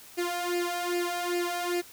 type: tone with flanger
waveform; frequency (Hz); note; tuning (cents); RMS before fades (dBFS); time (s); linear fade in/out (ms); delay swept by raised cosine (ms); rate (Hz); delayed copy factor
sawtooth; 350.9; F4; +8; -30; 0.17-1.82; 20; 0.4 to 1.6; 2.5; +0.8
effects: white hiss -50 dBFS RMS until 1.92 s